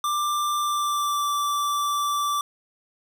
square tone with pitch glide, 1184 to 1165.7 Hz, D6 to D6, +14 to -13 cents, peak -23 dBFS, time 0.04-2.41 s, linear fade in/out 2 ms, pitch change -27 cents, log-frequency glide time 0.6-1.29 s, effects none

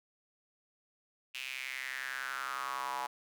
square tone with high-pass filter sweep, 65.41 Hz, C2, in tune, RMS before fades -39 dBFS, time 1.34-3.07 s, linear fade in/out 10 ms, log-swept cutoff 2700 to 890 Hz, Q 5.1, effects none

